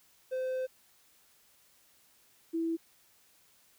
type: tone pair in turn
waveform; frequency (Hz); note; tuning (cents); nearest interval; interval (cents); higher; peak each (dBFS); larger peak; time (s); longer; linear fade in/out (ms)
triangle / sine; 516 / 329.4; C5 / E4; -24 / -1; minor sixth; 777; first; -29 / -29; neither; 0.31-0.67 / 2.53-2.77; first; 20
effects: white hiss -65 dBFS RMS until 3.78 s